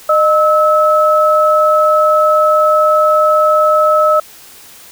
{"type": "tone pair together", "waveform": "sine", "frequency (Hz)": [613, 1297], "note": ["D#5", "E6"], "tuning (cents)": [-26, -28], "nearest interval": "octave + minor second", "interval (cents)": 1298, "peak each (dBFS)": -10, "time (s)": [0.09, 4.2], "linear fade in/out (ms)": 5, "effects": ["white hiss -38 dBFS RMS until 4.91 s"]}